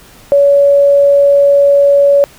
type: tone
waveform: sine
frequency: 565 Hz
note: C#5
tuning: 33 cents sharp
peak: -4 dBFS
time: 0.32-2.24 s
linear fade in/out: 0 ms
effects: pink hiss -40 dBFS RMS until 2.38 s